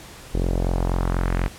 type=tone with low-pass filter sweep; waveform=sawtooth; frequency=44.14 Hz; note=F1; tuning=19 cents sharp; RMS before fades=-22 dBFS; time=0.34-1.48 s; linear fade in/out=0 ms; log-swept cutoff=420 to 2300 Hz; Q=1.6; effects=pink hiss -42 dBFS RMS until 1.58 s + low-pass 12000 Hz 12 dB/octave